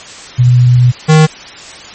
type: tone pair in turn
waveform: sine / square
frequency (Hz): 123.47 / 156.19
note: B2 / D#3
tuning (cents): 0 / +7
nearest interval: major third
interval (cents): 407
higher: second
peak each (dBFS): -3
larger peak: neither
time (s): 0.38-0.92 / 1.08-1.27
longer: first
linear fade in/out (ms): 20
effects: white hiss -30 dBFS RMS until 1.94 s + MP3 32 kbps